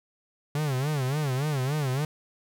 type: tone with vibrato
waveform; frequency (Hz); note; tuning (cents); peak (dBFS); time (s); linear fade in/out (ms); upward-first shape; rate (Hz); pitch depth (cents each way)
45% pulse; 140; C#3; +18; -25; 0.55-2.05; 2; sine; 3.5; 170
effects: none